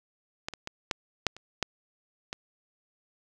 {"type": "clicks", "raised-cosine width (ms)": 0.2, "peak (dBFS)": [-15, -22, -18, -10, -6, -28, -9, -17], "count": 8, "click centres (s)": [0.485, 0.537, 0.674, 0.912, 1.267, 1.366, 1.627, 2.329], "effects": []}